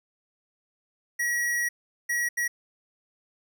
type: tone bursts at uneven times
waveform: square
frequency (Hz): 1914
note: A#6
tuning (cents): +45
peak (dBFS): -25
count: 3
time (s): 1.19-1.69 / 2.09-2.29 / 2.37-2.48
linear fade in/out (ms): 10
effects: none